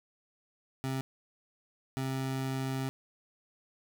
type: tone bursts at uneven times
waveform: 25% pulse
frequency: 132.8 Hz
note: C3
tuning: 26 cents sharp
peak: -28 dBFS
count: 2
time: 0.84-1.01 / 1.97-2.89 s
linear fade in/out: 0 ms
effects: none